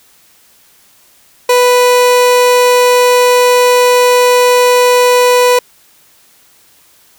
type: tone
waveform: 30% pulse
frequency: 493.9 Hz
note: B4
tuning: in tune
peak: -3 dBFS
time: 1.49-5.59 s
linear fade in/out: 5 ms
effects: white hiss -47 dBFS RMS until 7.18 s